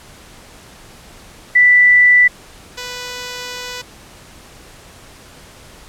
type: tone pair in turn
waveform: sine / 5% pulse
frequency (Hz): 1975.5 / 494.9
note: B6 / B4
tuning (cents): 0 / +4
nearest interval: 2 octaves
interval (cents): 2396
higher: first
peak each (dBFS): -6 / -14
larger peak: first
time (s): 1.55-2.28 / 2.77-3.82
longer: second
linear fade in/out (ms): 10
effects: pink hiss -41 dBFS RMS until 5.88 s + low-pass 11000 Hz 12 dB/octave